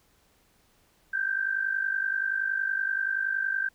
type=tone with amplitude modulation; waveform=sine; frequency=1568 Hz; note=G6; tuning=in tune; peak=-22 dBFS; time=1.13-3.69 s; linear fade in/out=10 ms; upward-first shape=sine; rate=50.6 Hz; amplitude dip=75%; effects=pink hiss -65 dBFS RMS until 3.74 s